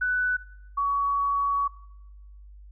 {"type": "tone pair in turn", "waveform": "sine", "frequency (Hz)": [1492, 1126.5], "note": ["F#6", "C#6"], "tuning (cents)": [14, 28], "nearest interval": "perfect fourth", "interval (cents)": 486, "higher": "first", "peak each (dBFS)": -22, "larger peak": "neither", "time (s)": [[0.01, 0.37], [0.77, 1.68]], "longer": "second", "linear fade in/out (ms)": 10, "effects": ["noise-tail reverb RT60 0.9 s tail -18 dB re dry", "added 50 Hz sine -44 dBFS peak until 2.71 s"]}